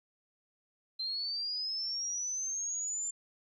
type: linear sweep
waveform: sine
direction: up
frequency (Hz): 4097 to 7230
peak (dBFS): -33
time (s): 0.99-3.11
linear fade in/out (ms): 10
effects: 12-bit